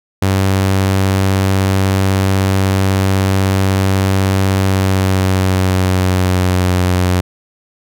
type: tone with pitch glide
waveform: sawtooth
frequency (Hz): 96.2 to 90.8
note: G2 to F#2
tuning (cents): -32 to -32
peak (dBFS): -7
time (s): 0.22-7.21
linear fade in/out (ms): 5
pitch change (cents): -100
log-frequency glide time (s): 4.59-6.84
effects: none